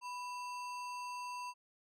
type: tone with sample-and-hold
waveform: sine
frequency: 987.8 Hz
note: B5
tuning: in tune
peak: -40 dBFS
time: 0.01-1.54 s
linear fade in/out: 50 ms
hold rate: 3675 Hz
effects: low-pass 8000 Hz 12 dB/octave